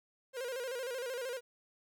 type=tone with vibrato; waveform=45% pulse; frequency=504 Hz; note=B4; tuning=35 cents sharp; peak=-37 dBFS; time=0.33-1.41 s; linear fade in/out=50 ms; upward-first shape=square; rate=13 Hz; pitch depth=86 cents each way; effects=12-bit